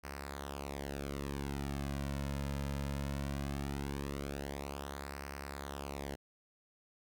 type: tone with flanger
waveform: sawtooth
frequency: 70 Hz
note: C#2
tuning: 18 cents sharp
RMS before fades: -40 dBFS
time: 0.03-6.16 s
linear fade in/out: 20 ms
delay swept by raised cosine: 0.28 to 2.68 ms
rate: 0.19 Hz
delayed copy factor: -0.7
effects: none